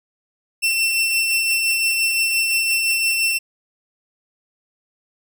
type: tone with tremolo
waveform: sawtooth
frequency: 2695 Hz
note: E7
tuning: 38 cents sharp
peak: -12 dBFS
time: 0.62-3.39 s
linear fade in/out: 20 ms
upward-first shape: triangle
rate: 5.8 Hz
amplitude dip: 35%
effects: none